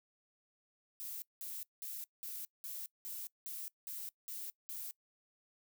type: noise bursts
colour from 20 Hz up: violet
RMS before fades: -44 dBFS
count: 10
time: 1-4.91 s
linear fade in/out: 0 ms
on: 220 ms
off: 190 ms
effects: noise-tail reverb RT60 0.1 s tail -22 dB re dry